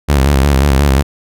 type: tone with vibrato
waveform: sawtooth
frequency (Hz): 69.3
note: C#2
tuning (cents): 0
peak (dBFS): -4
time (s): 0.08-1.03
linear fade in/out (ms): 20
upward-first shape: square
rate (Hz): 5.6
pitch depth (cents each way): 73
effects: none

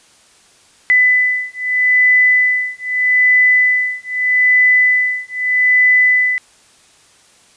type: beating tone pair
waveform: sine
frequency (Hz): 2000 / 2000.8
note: B6 / B6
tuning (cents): +21 / +22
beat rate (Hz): 0.8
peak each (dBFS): -13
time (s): 0.9-6.38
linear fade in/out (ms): 0
effects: white hiss -49 dBFS RMS until 7.56 s + resampled to 22050 Hz

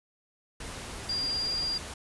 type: tone in noise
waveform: sine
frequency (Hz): 4794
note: D8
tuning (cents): +35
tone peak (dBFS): -28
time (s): 1.09-1.78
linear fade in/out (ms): 5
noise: pink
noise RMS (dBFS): -40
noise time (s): 0.6-1.94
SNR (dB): +9
effects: resampled to 24000 Hz

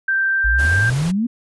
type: tone with pitch glide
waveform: sine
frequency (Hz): 1568 to 1580.7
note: G6 to G6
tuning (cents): 0 to +14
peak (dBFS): -15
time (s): 0.08-0.9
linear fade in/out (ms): 5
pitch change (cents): +14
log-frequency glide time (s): 0.33-0.63
type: exponential sweep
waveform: sine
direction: up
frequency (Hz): 51 to 246.9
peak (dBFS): -16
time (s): 0.44-1.27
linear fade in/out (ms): 10
type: noise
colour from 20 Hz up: pink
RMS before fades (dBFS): -30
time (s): 0.58-1.12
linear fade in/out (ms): 20
effects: resampled to 24000 Hz

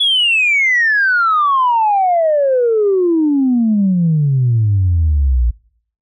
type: exponential sweep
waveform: sine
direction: down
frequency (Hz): 3430 to 56.5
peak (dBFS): -9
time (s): 0-5.51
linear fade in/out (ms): 10
effects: noise-tail reverb RT60 0.6 s tail -24 dB re dry + tanh soft clip ceiling -6 dBFS

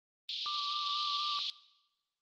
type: band-pass noise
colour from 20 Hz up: pink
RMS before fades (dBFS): -37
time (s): 0.29-1.5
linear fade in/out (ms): 0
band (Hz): 3200 to 4400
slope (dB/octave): 48
type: tone with vibrato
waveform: sine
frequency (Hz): 1173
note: D6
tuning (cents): -2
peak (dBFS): -36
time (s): 0.46-1.39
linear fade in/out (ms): 0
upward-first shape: square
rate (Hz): 4.1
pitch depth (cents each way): 15
effects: noise-tail reverb RT60 1.0 s tail -19 dB re dry + Opus 32 kbps

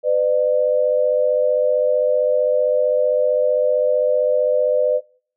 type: tone pair together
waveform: sine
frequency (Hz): 504.5 / 600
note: B4 / D5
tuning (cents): +37 / +37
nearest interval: minor third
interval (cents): 300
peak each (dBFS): -17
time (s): 0.03-5.01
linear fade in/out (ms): 50
effects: noise-tail reverb RT60 0.5 s tail -22 dB re dry

